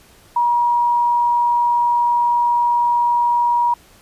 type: tone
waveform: sine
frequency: 956 Hz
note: A#5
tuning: 43 cents sharp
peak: -13 dBFS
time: 0.36-3.74 s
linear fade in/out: 5 ms
effects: pink hiss -49 dBFS RMS until 4.01 s + resampled to 32000 Hz